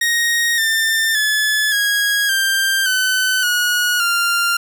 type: tone with pitch steps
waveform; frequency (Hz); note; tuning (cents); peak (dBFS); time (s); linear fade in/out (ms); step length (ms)
sawtooth; 1871 / 1793.7 / 1719.7 / 1648.7 / 1580.6 / 1515.3 / 1452.8 / 1392.8; A#6 / A6 / A6 / G#6 / G6 / F#6 / F#6 / F6; +6 / +33 / -40 / -13 / +14 / +41 / -32 / -5; -11; 0.01-4.57; 5; 570
effects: none